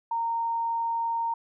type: tone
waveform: sine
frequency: 923 Hz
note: A#5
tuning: 17 cents flat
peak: -25 dBFS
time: 0.11-1.34 s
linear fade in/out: 5 ms
effects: none